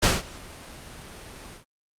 pink noise with ADSR envelope, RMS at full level -18 dBFS, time 0.02-1.65 s, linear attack 18 ms, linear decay 180 ms, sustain -24 dB, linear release 110 ms, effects low-pass 10000 Hz 12 dB/octave + Opus 48 kbps

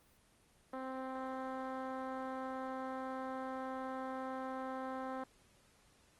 10% pulse tone with low-pass filter, 261.6 Hz, C4, in tune, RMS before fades -42 dBFS, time 0.73-5.24 s, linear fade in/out 5 ms, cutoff 1300 Hz, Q 0.76, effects pink hiss -68 dBFS RMS until 6.19 s + Opus 24 kbps

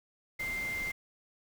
sine tone in noise, 2093 Hz, C7, in tune, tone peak -33 dBFS, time 0.39-0.92 s, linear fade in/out 10 ms, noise pink, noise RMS -44 dBFS, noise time 0.39-0.92 s, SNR +8 dB, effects none

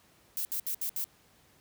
violet noise bursts, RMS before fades -33 dBFS, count 5, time 0.37-1.042 s, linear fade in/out 0 ms, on 80 ms, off 68 ms, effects pink hiss -63 dBFS RMS until 1.6 s + high-pass 60 Hz 12 dB/octave

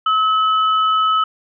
sine tone pair together, 1288 / 2993 Hz, E6 / F#7, -41 / +19 cents, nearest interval octave + minor third, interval 1460 cents, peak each -13 / -24 dBFS, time 0.06-1.24 s, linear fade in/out 5 ms, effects none

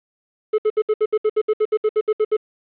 triangle tone bursts, 429.8 Hz, A4, 41 cents flat, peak -12 dBFS, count 16, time 0.53-2.368 s, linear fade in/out 10 ms, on 53 ms, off 66 ms, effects resampled to 8000 Hz + 8-bit

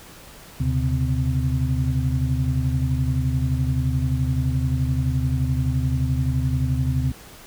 sine tone cluster, 75.2 / 128.3 / 139.9 / 255.4 Hz, D2 / C3 / C#3 / C4, +42 / -34 / +16 / -42 cents, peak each -24 / -22 / -26 / -29 dBFS, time 0.6-7.12 s, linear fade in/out 5 ms, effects pink hiss -44 dBFS RMS until 7.46 s

